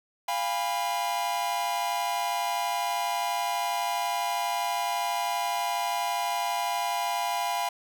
45% pulse chord, F diminished, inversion none, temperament equal with one note detuned, 698.5 / 810.7 / 987.8 Hz, F5 / Ab5 / Cb6, 0 / -42 / 0 cents, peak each -31 dBFS, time 0.28-7.69 s, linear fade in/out 5 ms, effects none

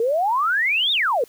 sine exponential two-way sweep, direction up then down, 440 to 3794 to 440 Hz, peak -17 dBFS, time 0-1.24 s, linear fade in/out 2 ms, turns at 0.92 s, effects white hiss -52 dBFS RMS until 1.28 s

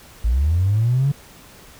triangle linear sweep, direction up, 52.5 to 144.3 Hz, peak -11 dBFS, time 0.24-1.12 s, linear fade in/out 10 ms, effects tanh soft clip ceiling -12 dBFS + pink hiss -45 dBFS RMS until 1.79 s

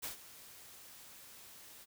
white noise with ADSR envelope, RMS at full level -40 dBFS, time 0.02-1.86 s, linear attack 22 ms, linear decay 120 ms, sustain -15 dB, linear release 35 ms, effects none

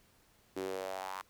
sawtooth tone with high-pass filter sweep, 94.7 Hz, F#2, 41 cents sharp, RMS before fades -40 dBFS, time 0.56-1.22 s, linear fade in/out 10 ms, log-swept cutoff 330 to 1100 Hz, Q 3.8, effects pink hiss -67 dBFS RMS until 1.29 s

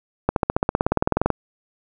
accelerating click train, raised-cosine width 1 ms, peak -3 dBFS, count 19, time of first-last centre 0.29-1.303 s, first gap 72 ms, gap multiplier 0.97, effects none

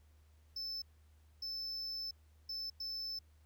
triangle tone bursts at uneven times, 5270 Hz, E8, 1 cent flat, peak -38 dBFS, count 4, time 0.56-0.82 / 1.42-2.11 / 2.49-2.7 / 2.8-3.19 s, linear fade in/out 5 ms, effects added 76 Hz sine -62 dBFS peak until 3.45 s + pink hiss -75 dBFS RMS until 3.45 s

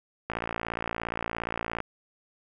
click train, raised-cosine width 0.5 ms, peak -15 dBFS, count 87, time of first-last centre 0.3-1.803 s, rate 57.2 Hz, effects none

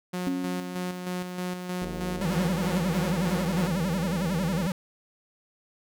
sawtooth tone with tremolo, 180.6 Hz, F#3, 42 cents flat, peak -25 dBFS, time 0.13-3.68 s, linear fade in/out 10 ms, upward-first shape square, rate 3.2 Hz, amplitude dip 45%
sine tone with exponential decay, 272.3 Hz, C#4, 31 cents flat, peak -24 dBFS, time 0.27-1.38 s, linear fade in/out 0 ms, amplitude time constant 240 ms
click train, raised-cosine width 2 ms, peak -24 dBFS, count 225, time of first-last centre 1.82-4.666 s, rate 78.7 Hz
square tone with vibrato, 177.4 Hz, F3, 27 cents sharp, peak -26 dBFS, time 2.21-4.72 s, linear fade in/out 2 ms, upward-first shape sine, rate 11 Hz, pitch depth 200 cents each way
effects none

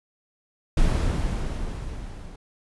brown noise with level ramp, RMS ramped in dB -19 to -39 dBFS, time 0.77-2.36 s, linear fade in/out 5 ms, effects resampled to 24000 Hz

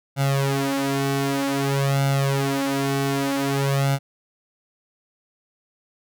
sawtooth tone with flanger, 138 Hz, C#3, 7 cents flat, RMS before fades -22 dBFS, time 0.16-3.99 s, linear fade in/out 50 ms, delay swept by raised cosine 1.4 to 4.6 ms, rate 0.53 Hz, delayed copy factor +0.95, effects none

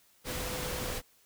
sine tone in noise, 502 Hz, B4, 28 cents sharp, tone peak -42 dBFS, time 0.24-1.02 s, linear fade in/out 50 ms, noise pink, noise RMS -36 dBFS, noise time 0.24-1.02 s, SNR -9 dB, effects white hiss -65 dBFS RMS until 1.25 s

